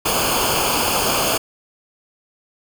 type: noise with comb filter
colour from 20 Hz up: pink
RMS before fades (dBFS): -19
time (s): 0.05-1.38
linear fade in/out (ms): 10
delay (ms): 0.52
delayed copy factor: -0.8
effects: none